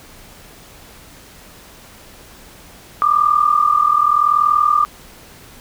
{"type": "tone pair together", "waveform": "sine", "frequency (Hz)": [1176.2, 1217], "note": ["D6", "D#6"], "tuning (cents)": [2, -39], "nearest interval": "minor second", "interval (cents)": 59, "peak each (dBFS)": -14, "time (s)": [3.02, 4.85], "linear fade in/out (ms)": 0, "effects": ["pink hiss -42 dBFS RMS until 5.6 s"]}